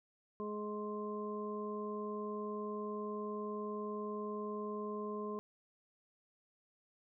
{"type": "harmonic tone", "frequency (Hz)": 210, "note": "G#3", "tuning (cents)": 19, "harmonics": [1, 2, 3, 5], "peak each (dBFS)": [-43, -41, -51, -45], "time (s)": [0.4, 5.39], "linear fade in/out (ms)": 0, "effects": []}